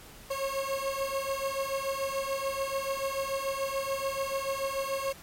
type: beating tone pair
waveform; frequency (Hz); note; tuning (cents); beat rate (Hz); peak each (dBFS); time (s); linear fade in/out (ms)
30% pulse; 541 / 547.9; C#5 / C#5; -42 / -20; 6.9; -30; 0.3-5.13; 10
effects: pink hiss -50 dBFS RMS until 5.22 s + MP3 64 kbps